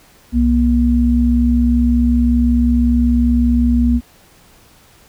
sine tone pair together, 64.3 / 239 Hz, C2 / A#3, -30 / +43 cents, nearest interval octave + major seventh, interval 2273 cents, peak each -14 / -12 dBFS, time 0.32-4.01 s, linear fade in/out 50 ms, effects pink hiss -48 dBFS RMS until 5.08 s

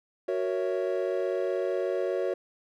triangle chord, F# dominant seventh, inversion none, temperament equal, 370 / 466.2 / 554.4 / 659.3 Hz, F#4 / A#4 / C#5 / E5, 0 / 0 / 0 / 0 cents, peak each -28 / -31 / -29 / -34 dBFS, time 0.28-2.34 s, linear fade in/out 5 ms, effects none

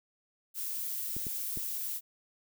violet noise, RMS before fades -36 dBFS, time 0.54-2.01 s, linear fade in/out 50 ms
clicks, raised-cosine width 3 ms, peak -28 dBFS, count 3, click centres 1.166 / 1.268 / 1.573 s
effects none

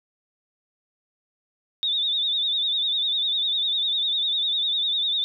sine tone with vibrato, 3638 Hz, A#7, 43 cents flat, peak -21 dBFS, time 1.83-5.24 s, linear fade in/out 0 ms, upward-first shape sine, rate 10 Hz, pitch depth 77 cents each way, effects none

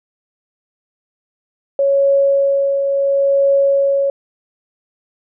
sine tone with tremolo, 554.4 Hz, C#5, in tune, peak -9 dBFS, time 1.79-4.1 s, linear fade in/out 2 ms, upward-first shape triangle, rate 0.72 Hz, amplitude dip 45%, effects none

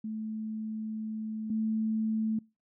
sine tone pair in turn, 218 / 219.5 Hz, A3 / A3, -16 / -4 cents, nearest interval unison, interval 12 cents, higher second, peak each -33 / -27 dBFS, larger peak second, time 0.04-1.5 / 1.5-2.39 s, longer first, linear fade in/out 5 ms, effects noise-tail reverb RT60 0.3 s tail -26 dB re dry

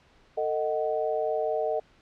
sine chord, D# diminished, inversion second, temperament just, 448 / 622.3 / 746.7 Hz, A4 / D#5 / F#5, +31 / 0 / +16 cents, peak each -29 / -28 / -32 dBFS, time 0.37-1.8 s, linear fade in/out 10 ms, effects pink hiss -60 dBFS RMS until 2.01 s + low-pass 4000 Hz 12 dB/octave

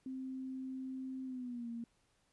sine tone with pitch glide, 261.6 to 233.1 Hz, C4 to A#3, 0 to 0 cents, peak -40 dBFS, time 0.06-1.84 s, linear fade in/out 2 ms, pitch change -200 cents, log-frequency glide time 1.25-1.69 s, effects pink hiss -75 dBFS RMS until 2.32 s + resampled to 24000 Hz

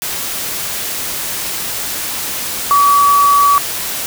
sine tone in noise, 1141 Hz, C#6, 50 cents sharp, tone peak -7 dBFS, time 2.71-3.58 s, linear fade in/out 0 ms, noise white, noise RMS -21 dBFS, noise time 0.02-4.06 s, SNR +11 dB, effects none

